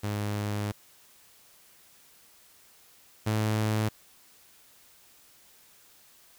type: tone pair in turn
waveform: sawtooth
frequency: 103.83 / 108.03 Hz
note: G#2 / A2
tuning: 0 / -31 cents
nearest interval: minor second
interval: 69 cents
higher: second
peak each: -25 / -21 dBFS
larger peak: second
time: 0.03-0.72 / 3.26-3.89 s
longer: first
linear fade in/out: 10 ms
effects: white hiss -58 dBFS RMS until 6.38 s